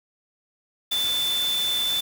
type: tone in noise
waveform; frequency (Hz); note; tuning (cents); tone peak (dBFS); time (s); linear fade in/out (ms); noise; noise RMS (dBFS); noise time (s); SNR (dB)
sine; 3520; A7; 0; -22; 0.91-2.01; 10; white; -32; 0.91-2.01; +7
effects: none